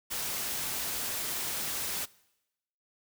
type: noise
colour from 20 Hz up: white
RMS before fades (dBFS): -34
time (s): 0.1-2.06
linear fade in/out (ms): 20
effects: noise-tail reverb RT60 0.9 s tail -22 dB re dry